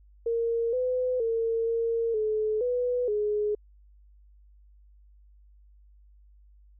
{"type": "tone with pitch steps", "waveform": "sine", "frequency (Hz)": [462.8, 505, 455.6, 459.8, 430.7, 493.1, 419.1], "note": ["A#4", "B4", "A#4", "A#4", "A4", "B4", "G#4"], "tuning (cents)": [-13, 39, -40, -24, -37, -3, 16], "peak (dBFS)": -24, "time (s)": [0.26, 3.55], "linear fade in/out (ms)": 5, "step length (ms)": 470, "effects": ["added 50 Hz sine -53 dBFS peak until 6.79 s"]}